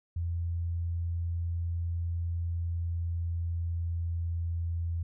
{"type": "tone with pitch glide", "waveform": "sine", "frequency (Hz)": [85, 84.32], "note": ["F2", "E2"], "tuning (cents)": [-46, 40], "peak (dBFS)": -29, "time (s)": [0.16, 5.03], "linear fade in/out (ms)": 5, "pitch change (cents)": -14, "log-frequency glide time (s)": [2.4, 4.69], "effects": []}